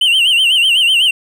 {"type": "tone with vibrato", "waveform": "triangle", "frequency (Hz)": 2931, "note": "F#7", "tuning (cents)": -17, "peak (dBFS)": -7, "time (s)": [0.01, 1.11], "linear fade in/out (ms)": 5, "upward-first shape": "sine", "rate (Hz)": 8, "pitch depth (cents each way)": 130, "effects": []}